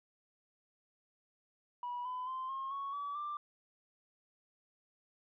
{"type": "tone with pitch steps", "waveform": "sine", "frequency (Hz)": [974, 1006, 1039.1, 1073.3, 1108.5, 1145, 1182.6], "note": ["B5", "B5", "C6", "C6", "C#6", "D6", "D6"], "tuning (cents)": [-24, 32, -12, 44, 0, -44, 12], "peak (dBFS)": -36, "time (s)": [1.83, 3.37], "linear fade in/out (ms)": 2, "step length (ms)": 220, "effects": ["tanh soft clip ceiling -34 dBFS"]}